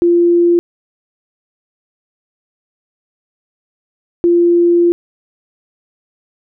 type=tone pair in turn; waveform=sine; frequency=345.4 / 345.4 Hz; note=F4 / F4; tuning=-19 / -19 cents; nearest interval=unison; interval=0 cents; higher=neither; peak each=-7 dBFS; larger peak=neither; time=0.02-0.59 / 4.24-4.92 s; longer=second; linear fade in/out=0 ms; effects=none